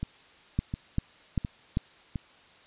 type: two click trains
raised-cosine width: 5 ms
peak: -13 / -19 dBFS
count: 4 / 4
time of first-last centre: 0.59-1.771 / 0.03-2.158 s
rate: 2.54 / 1.41 Hz
effects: white hiss -56 dBFS RMS until 2.66 s + resampled to 8000 Hz